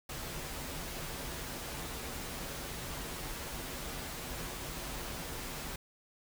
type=noise with comb filter; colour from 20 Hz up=pink; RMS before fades=-41 dBFS; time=0.09-5.76 s; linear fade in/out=5 ms; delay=9.8 ms; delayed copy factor=-0.5; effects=none